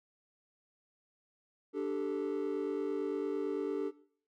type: chord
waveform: triangle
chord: D suspended fourth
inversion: none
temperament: just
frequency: 293.7 / 391.6 / 440.5 Hz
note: D4 / G4 / A4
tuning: 0 / -2 / +2 cents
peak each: -34 dBFS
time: 1.73-3.92 s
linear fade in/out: 50 ms
effects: noise-tail reverb RT60 0.5 s tail -17 dB re dry + tanh soft clip ceiling -24 dBFS